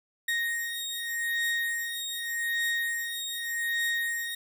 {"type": "beating tone pair", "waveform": "35% pulse", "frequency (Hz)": [1864.7, 1865.54], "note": ["A#6", "A#6"], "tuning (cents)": [0, 1], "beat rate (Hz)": 0.84, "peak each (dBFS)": -30, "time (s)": [0.28, 4.35], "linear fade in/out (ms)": 5, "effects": []}